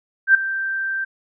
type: tone with ADSR envelope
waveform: sine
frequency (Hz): 1568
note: G6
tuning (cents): 0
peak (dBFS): -6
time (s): 0.27-1.05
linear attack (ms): 77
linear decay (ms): 5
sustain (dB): -15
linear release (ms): 13
effects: none